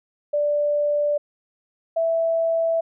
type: tone pair in turn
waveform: sine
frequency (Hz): 587.3 / 659.3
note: D5 / E5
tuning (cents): 0 / 0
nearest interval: major second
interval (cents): 200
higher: second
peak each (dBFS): -18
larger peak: neither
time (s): 0.33-1.18 / 1.96-2.81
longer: neither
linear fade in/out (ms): 10
effects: none